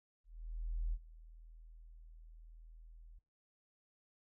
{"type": "tone with ADSR envelope", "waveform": "sine", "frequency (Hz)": 40.44, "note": "E1", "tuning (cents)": -32, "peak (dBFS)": -33, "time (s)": [0.24, 3.19], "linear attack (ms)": 690, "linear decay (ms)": 49, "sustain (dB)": -20, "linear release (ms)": 8, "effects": ["noise-tail reverb RT60 0.3 s tail -25 dB re dry"]}